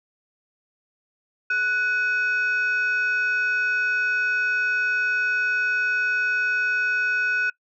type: tone pair together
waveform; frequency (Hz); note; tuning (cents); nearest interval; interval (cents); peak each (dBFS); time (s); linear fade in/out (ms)
sine; 1480 / 2540; F#6 / D#7; 0 / +35; major sixth; 935; -19 / -26; 1.5-7.5; 5
effects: noise-tail reverb RT60 0.1 s tail -22 dB re dry + tanh soft clip ceiling -16 dBFS